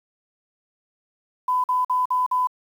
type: tone bursts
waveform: sine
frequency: 1004 Hz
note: B5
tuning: 28 cents sharp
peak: -18 dBFS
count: 5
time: 1.48-2.472 s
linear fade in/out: 5 ms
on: 160 ms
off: 48 ms
effects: 8-bit